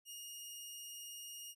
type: tone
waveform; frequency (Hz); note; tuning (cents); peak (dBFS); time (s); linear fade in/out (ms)
15% pulse; 2853; F7; +36; -40; 0.05-1.55; 50
effects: none